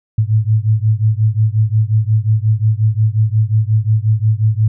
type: beating tone pair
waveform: sine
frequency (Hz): 106.5 / 112.1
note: G#2 / A2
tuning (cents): +44 / +33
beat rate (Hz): 5.6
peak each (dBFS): -13 / -14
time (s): 0.18-4.68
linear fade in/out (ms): 5
effects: none